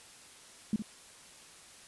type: tone with echo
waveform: sine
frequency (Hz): 213.4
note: G#3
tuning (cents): +47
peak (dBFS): -25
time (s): 0.73-0.76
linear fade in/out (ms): 2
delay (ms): 62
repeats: 1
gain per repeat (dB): -9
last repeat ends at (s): 0.822
effects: white hiss -54 dBFS RMS until 1.87 s + resampled to 24000 Hz